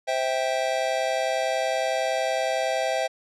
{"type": "chord", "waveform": "square", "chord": "C major", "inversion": "none", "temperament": "just", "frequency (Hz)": [523.3, 654.1, 784.9], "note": ["C5", "E5", "G5"], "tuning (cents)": [0, -14, 2], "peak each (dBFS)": [-29, -27, -29], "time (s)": [0.07, 3.08], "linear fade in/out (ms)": 20, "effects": ["low-pass 7000 Hz 12 dB/octave"]}